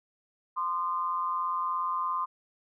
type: tone pair together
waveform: sine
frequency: 1038.9 / 1216 Hz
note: C6 / D#6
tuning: -13 / -40 cents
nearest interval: minor third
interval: 273 cents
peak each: -29 / -32 dBFS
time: 0.56-2.26 s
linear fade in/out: 20 ms
effects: none